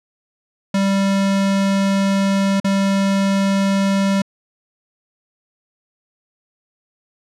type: tone with dropouts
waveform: square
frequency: 196 Hz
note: G3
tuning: in tune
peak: -15 dBFS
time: 0.74-4.22 s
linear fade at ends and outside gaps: 5 ms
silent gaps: 2.601-2.644 s
effects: low-pass 8000 Hz 12 dB/octave